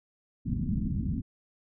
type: low-pass noise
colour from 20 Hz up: white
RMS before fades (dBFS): -30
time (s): 0.45-1.22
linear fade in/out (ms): 20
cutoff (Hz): 250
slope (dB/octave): 48
effects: none